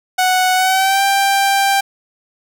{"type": "tone with pitch glide", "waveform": "sawtooth", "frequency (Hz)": [740, 788.5], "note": ["F#5", "G5"], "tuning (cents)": [0, 10], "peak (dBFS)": -8, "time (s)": [0.18, 1.81], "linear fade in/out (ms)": 10, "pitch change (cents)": 110, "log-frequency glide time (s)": [0.55, 1.02], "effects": []}